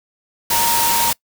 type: tone in noise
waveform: sine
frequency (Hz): 932.3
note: A#5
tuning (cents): 0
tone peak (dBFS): -18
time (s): 0.51-1.11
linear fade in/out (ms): 5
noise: white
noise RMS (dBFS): -18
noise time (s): 0.5-1.13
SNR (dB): -3
effects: noise-tail reverb RT60 0.1 s tail -24 dB re dry